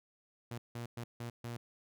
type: tone bursts at uneven times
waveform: sawtooth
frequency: 118.5 Hz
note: A#2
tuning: 29 cents sharp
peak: -36 dBFS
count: 5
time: 0.51-0.58 / 0.75-0.86 / 0.97-1.04 / 1.2-1.3 / 1.44-1.57 s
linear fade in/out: 5 ms
effects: none